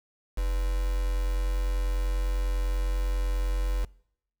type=tone with quantisation; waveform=sine; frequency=45.07 Hz; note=F#1; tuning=45 cents flat; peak=-24 dBFS; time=0.37-3.85 s; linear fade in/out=10 ms; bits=6; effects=noise-tail reverb RT60 0.7 s tail -24 dB re dry